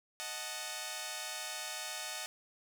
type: chord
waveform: 5% pulse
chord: D# diminished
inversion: none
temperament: equal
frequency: 622.3 / 740 / 880 Hz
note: D#5 / F#5 / A5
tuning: 0 / 0 / 0 cents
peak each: -32 dBFS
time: 0.2-2.26 s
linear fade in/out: 0 ms
effects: none